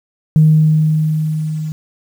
sine tone with level ramp, 155.56 Hz, D#3, in tune, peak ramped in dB -4 to -19 dBFS, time 0.36-1.72 s, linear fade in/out 0 ms, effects tanh soft clip ceiling 0 dBFS + 7-bit

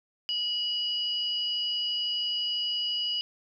sine tone pair together, 2922 / 4903 Hz, F#7 / D#8, -22 / -26 cents, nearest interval major sixth, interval 896 cents, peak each -28 / -33 dBFS, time 0.29-3.21 s, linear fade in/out 0 ms, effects none

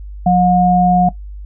sine tone pair together, 179.9 / 719.6 Hz, F#3 / F#5, -48 / -48 cents, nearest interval 2 octaves, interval 2400 cents, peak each -11 dBFS, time 0.26-1.09 s, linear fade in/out 5 ms, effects noise-tail reverb RT60 0.1 s tail -17 dB re dry + added 50 Hz sine -27 dBFS peak until 1.45 s

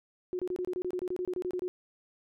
sine tone bursts, 362.8 Hz, F#4, 34 cents flat, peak -30 dBFS, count 16, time 0.33-1.68 s, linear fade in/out 0 ms, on 60 ms, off 26 ms, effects none

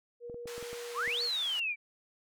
sine tone, 477.5 Hz, A#4, 42 cents sharp, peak -40 dBFS, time 0.2-1.3 s, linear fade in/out 50 ms
clicks, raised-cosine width 2 ms, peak -34 dBFS, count 7, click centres 0.298 / 0.344 / 0.457 / 0.58 / 0.627 / 0.73 / 1.077 s
pink band-pass noise, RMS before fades -47 dBFS, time 0.47-1.6 s, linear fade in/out 5 ms, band 1100 to 10000 Hz, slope 12 dB/octave
sine exponential two-way sweep, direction up then down, 932.3 to 4513 to 2287 Hz, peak -30 dBFS, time 0.94-1.76 s, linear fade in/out 50 ms, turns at 1.22 s
effects none

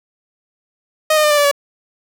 sawtooth tone with pitch steps, 622.3 / 611.3 / 600.4 / 589.8 / 579.3 / 569 Hz, D#5 / D#5 / D5 / D5 / D5 / C#5, 0 / -31 / +38 / +7 / -24 / +45 cents, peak -7 dBFS, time 1.1-1.514 s, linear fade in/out 5 ms, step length 69 ms, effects none

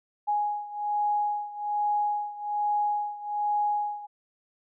sine beating tone pair, 830.6 / 831.8 Hz, G#5 / G#5, 0 / +2 cents, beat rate 1.2 Hz, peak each -27 / -30 dBFS, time 0.27-4.07 s, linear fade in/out 20 ms, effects none

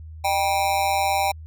square tone with amplitude modulation, 786 Hz, G5, 4 cents sharp, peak -16 dBFS, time 0.24-1.32 s, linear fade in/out 10 ms, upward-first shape sine, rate 178 Hz, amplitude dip 90%, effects added 79 Hz sine -36 dBFS peak until 1.46 s

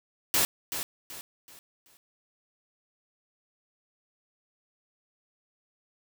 white noise with echo, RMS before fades -24 dBFS, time 0.34-0.45 s, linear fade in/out 0 ms, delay 380 ms, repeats 4, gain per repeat -9 dB, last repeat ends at 1.97 s, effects none

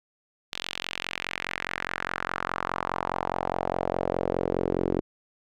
sawtooth tone with band-pass filter sweep, 44.85 Hz, F1, 47 cents sharp, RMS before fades -30 dBFS, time 0.52-5.01 s, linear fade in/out 10 ms, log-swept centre 3500 to 360 Hz, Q 2.2, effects none

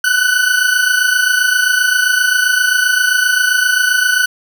40% pulse tone pair together, 1480 / 1507.6 Hz, F#6 / F#6, 0 / +32 cents, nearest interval unison, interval 32 cents, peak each -13 dBFS, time 0.04-4.26 s, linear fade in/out 5 ms, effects none

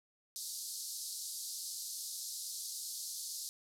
pink band-pass noise, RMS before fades -43 dBFS, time 0.36-3.49 s, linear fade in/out 0 ms, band 4200 to 13000 Hz, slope 48 dB/octave, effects none

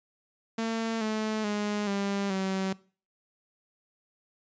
sawtooth tone with pitch steps, 226.1 / 216.8 / 207.8 / 199.23 / 191.01 Hz, A3 / A3 / G#3 / G3 / G3, +47 / -25 / +1 / +28 / -45 cents, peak -24 dBFS, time 0.58-2.73 s, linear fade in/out 5 ms, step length 430 ms, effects noise-tail reverb RT60 0.4 s tail -21 dB re dry + resampled to 16000 Hz

